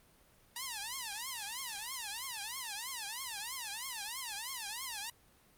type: tone with vibrato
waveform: 5% pulse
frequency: 930 Hz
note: A#5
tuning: 4 cents flat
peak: -27 dBFS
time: 0.56-5.1 s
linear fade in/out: 2 ms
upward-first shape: triangle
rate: 3.1 Hz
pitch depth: 290 cents each way
effects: pink hiss -65 dBFS RMS until 5.57 s + Opus 32 kbps